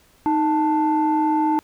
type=tone pair together; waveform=sine; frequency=311.1 / 881.7 Hz; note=D#4 / A5; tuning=0 / +3 cents; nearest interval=octave + tritone; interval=1803 cents; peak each=-18 dBFS; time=0.26-1.59 s; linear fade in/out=0 ms; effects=tanh soft clip ceiling -11 dBFS + pink hiss -56 dBFS RMS until 1.63 s